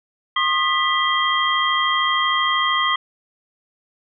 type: tone cluster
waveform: sine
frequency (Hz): 1072 / 1225 / 1977 / 3208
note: C6 / D#6 / B6 / G7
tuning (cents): +42 / -27 / +1 / +39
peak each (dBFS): -22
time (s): 0.36-2.96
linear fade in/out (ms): 5
effects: none